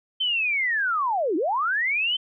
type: linear two-way sweep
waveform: sine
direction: down then up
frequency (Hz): 3119 to 291.2 to 3119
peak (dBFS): -21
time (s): 0.2-2.17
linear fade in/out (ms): 10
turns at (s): 1.36
effects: none